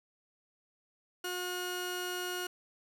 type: tone pair together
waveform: sawtooth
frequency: 360 / 1440 Hz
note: F#4 / F#6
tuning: -47 / -47 cents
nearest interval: 2 octaves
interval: 2400 cents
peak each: -34 / -33 dBFS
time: 1.24-2.47 s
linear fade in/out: 5 ms
effects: none